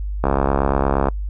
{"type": "click train", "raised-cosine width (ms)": 1, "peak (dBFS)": -3, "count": 59, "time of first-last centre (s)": [0.24, 1.085], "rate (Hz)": 68.6, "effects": ["noise-tail reverb RT60 0.1 s tail -26 dB re dry", "added 50 Hz sine -22 dBFS peak until 1.29 s"]}